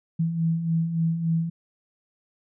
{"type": "beating tone pair", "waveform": "sine", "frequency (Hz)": [161.7, 165.2], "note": ["E3", "E3"], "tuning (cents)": [-33, 4], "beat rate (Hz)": 3.5, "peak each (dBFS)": [-30, -22], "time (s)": [0.19, 1.5], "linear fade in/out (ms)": 10, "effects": []}